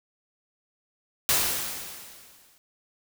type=noise with exponential decay; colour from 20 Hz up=white; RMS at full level=-21 dBFS; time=1.29-2.58 s; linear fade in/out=0 ms; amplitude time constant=280 ms; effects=none

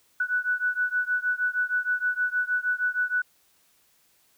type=beating tone pair; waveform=sine; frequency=1480 / 1486.4 Hz; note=F#6 / F#6; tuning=0 / +7 cents; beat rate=6.4 Hz; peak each=-26 / -27 dBFS; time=0.2-3.22 s; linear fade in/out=5 ms; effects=white hiss -64 dBFS RMS until 4.37 s

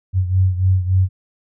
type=beating tone pair; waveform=sine; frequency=92.5 / 96 Hz; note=F#2 / G2; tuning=0 / -36 cents; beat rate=3.5 Hz; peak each=-14 / -19 dBFS; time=0.13-1.09 s; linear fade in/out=50 ms; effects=none

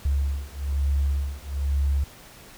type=beating tone pair; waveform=sine; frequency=69.3 / 70.4 Hz; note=C#2 / C#2; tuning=0 / +27 cents; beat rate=1.1 Hz; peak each=-25 dBFS; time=0.05-2.04 s; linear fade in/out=5 ms; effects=pink hiss -47 dBFS RMS until 2.57 s

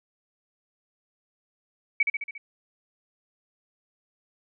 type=tone with echo; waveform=sine; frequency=2271 Hz; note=C#7; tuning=41 cents sharp; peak=-17 dBFS; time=2-2.03 s; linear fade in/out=5 ms; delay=70 ms; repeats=5; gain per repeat=-4 dB; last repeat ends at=2.38 s; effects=none

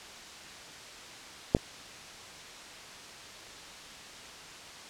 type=clicks; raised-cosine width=2 ms; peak=-7 / -23 dBFS; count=2; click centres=1.549 / 1.567 s; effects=white hiss -46 dBFS RMS until 4.89 s + low-pass 6000 Hz 12 dB/octave

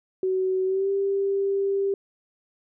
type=tone with pitch glide; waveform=sine; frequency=375.3 to 394.4 Hz; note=F#4 to G4; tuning=+25 to +11 cents; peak=-21 dBFS; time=0.23-1.94 s; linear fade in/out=2 ms; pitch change=+86 cents; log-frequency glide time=0.65-0.9 s; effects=none

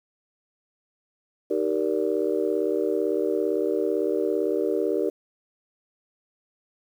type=chord; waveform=sine; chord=Eb major seventh; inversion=none; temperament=just; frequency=311.1 / 388.9 / 466.7 / 583.4 Hz; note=Eb4 / G4 / Bb4 / D5; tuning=0 / -14 / +2 / -12 cents; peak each=-28 / -25 / -26 / -30 dBFS; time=1.5-5.1 s; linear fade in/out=10 ms; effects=tanh soft clip ceiling -11 dBFS + 9-bit

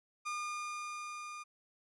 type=tone with level ramp; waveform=30% pulse; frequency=1212 Hz; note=D#6; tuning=46 cents flat; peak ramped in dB=-33 to -41 dBFS; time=0.25-1.44 s; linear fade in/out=20 ms; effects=resampled to 22050 Hz

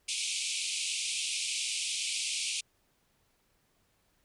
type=band-pass noise; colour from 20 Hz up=pink; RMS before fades=-34 dBFS; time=0.08-2.61 s; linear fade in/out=10 ms; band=2300 to 9900 Hz; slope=96 dB/octave; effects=pink hiss -72 dBFS RMS until 4.24 s

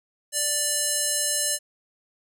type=tone with band-pass filter; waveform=square; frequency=587.3 Hz; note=D5; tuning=in tune; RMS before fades=-25 dBFS; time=0.32-1.59 s; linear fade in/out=50 ms; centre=8800 Hz; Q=1.9; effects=none

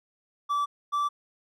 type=tone pair in turn; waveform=triangle; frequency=1157 / 1163.4 Hz; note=D6 / D6; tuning=-26 / -17 cents; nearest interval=unison; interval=9 cents; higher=second; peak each=-22 dBFS; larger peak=neither; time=0.49-0.66 / 0.92-1.09 s; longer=neither; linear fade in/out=20 ms; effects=none

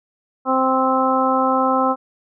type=harmonic tone; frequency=261.6 Hz; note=C4; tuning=in tune; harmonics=1 / 2 / 3 / 4 / 5; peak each=-21 / -21 / -21 / -21 / -21 dBFS; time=0.45-1.96 s; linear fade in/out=50 ms; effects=none

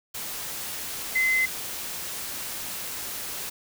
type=tone in noise; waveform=sine; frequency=2051 Hz; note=C7; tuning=35 cents flat; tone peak=-20 dBFS; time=1.15-1.46 s; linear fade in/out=10 ms; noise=white; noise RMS=-34 dBFS; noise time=0.14-3.5 s; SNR=+11 dB; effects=none

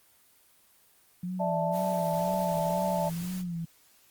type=tone with vibrato; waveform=sine; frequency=175.2 Hz; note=F3; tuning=6 cents sharp; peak=-31 dBFS; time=1.23-3.65 s; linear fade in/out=5 ms; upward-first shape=sine; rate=2 Hz; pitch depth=89 cents each way
type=chord; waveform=sine; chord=D suspended second; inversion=none; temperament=equal; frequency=587.3 / 659.3 / 880 Hz; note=D5 / E5 / A5; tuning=0 / 0 / 0 cents; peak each=-31 dBFS; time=1.39-3.1 s; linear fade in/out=20 ms
type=noise; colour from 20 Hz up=white; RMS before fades=-45 dBFS; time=1.71-3.44 s; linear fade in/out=50 ms
effects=white hiss -62 dBFS RMS until 4.1 s + Opus 24 kbps

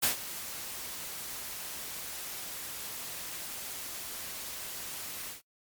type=noise with ADSR envelope; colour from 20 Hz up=white; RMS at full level=-25 dBFS; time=0.02-5.42 s; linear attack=17 ms; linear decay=120 ms; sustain=-15 dB; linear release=130 ms; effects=noise-tail reverb RT60 0.1 s tail -24 dB re dry + MP3 96 kbps

